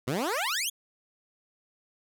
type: exponential sweep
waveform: 15% pulse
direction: up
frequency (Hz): 114.9 to 3520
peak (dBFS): -21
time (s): 0.07-0.7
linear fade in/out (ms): 10
effects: none